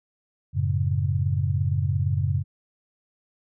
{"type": "chord", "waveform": "sine", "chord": "F# minor", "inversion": "none", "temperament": "equal", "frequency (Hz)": [92.5, 110, 138.59], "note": ["F#2", "A2", "C#3"], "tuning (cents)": [0, 0, 0], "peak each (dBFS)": [-24, -27, -25], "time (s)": [0.53, 2.44], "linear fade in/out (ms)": 50, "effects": []}